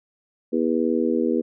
harmonic tone, 81 Hz, E2, 30 cents flat, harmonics 3 / 4 / 5 / 6, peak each -23 / -24 / -25 / -26 dBFS, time 0.52-1.42 s, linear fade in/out 20 ms, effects none

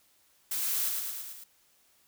blue noise with echo, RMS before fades -32 dBFS, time 0.51-0.89 s, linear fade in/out 5 ms, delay 110 ms, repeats 5, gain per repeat -3 dB, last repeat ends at 1.44 s, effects white hiss -66 dBFS RMS until 2.07 s

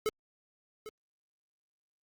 square tone with echo, 432 Hz, A4, 32 cents flat, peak -28 dBFS, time 0.06-0.09 s, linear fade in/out 0 ms, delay 800 ms, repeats 1, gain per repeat -14 dB, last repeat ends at 0.89 s, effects Opus 48 kbps

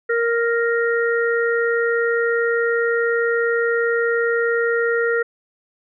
harmonic tone, 466.2 Hz, A#4, in tune, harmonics 1 / 3 / 4, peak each -18 / -23 / -24 dBFS, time 0.09-5.23 s, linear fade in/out 10 ms, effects none

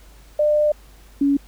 sine tone pair in turn, 599 / 281 Hz, D5 / C#4, +34 / +24 cents, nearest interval octave + minor second, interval 1310 cents, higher first, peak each -14 dBFS, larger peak neither, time 0.39-0.72 / 1.21-1.37 s, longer first, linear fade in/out 5 ms, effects added 50 Hz sine -45 dBFS peak until 1.47 s + pink hiss -52 dBFS RMS until 1.47 s

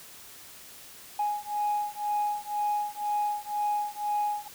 sine beating tone pair, 830.6 / 832.6 Hz, G#5 / G#5, 0 / +4 cents, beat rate 2 Hz, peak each -29 dBFS, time 1.19-4.48 s, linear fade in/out 5 ms, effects tanh soft clip ceiling -21 dBFS + white hiss -48 dBFS RMS until 4.54 s

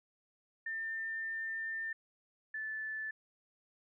sine tone pair in turn, 1798 / 1748.8 Hz, A6 / A6, +37 / -11 cents, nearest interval unison, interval 48 cents, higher first, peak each -36 / -37 dBFS, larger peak first, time 0.66-1.93 / 2.54-3.11 s, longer first, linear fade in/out 5 ms, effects none

